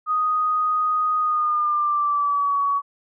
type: tone with pitch glide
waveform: sine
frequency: 1244.5 to 1128.1 Hz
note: D#6 to C#6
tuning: 0 to +30 cents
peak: -18 dBFS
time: 0.06-2.82 s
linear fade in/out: 50 ms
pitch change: -170 cents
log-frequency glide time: 1.19-2.57 s
effects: none